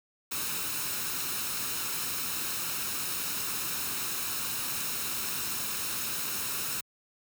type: noise with comb filter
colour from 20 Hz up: white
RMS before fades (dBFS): -33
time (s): 0.31-6.81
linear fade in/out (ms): 10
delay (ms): 0.75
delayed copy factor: +0.5
effects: high-pass 80 Hz 12 dB/octave